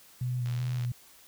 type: tone with vibrato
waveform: sine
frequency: 123.47 Hz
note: B2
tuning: in tune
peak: -28 dBFS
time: 0.21-0.92 s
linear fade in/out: 5 ms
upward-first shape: square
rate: 2.6 Hz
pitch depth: 21 cents each way
type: click train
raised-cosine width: 0.2 ms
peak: -28 dBFS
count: 31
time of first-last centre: 0.46-0.849 s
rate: 77.1 Hz
effects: white hiss -56 dBFS RMS until 1.27 s